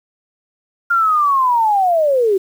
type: linear sweep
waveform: sine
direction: down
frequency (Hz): 1408 to 367.9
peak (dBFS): -11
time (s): 0.9-2.38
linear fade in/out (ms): 10
effects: 7-bit